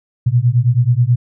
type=beating tone pair; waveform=sine; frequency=117.1 / 126.4 Hz; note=A#2 / B2; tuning=+8 / +41 cents; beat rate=9.3 Hz; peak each=-13 dBFS; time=0.26-1.16 s; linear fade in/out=10 ms; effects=none